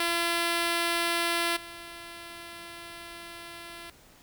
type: tone with level steps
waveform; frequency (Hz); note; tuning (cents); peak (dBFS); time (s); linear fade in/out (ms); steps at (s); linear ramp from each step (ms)
5% pulse; 340; F4; -46; -14 / -30; 0-3.9; 2; 1.56; 10
effects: pink hiss -56 dBFS RMS until 4.22 s